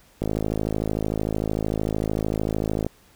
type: click train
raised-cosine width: 2 ms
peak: -11 dBFS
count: 142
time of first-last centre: 0.22-2.865 s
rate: 53.3 Hz
effects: pink hiss -56 dBFS RMS until 3.15 s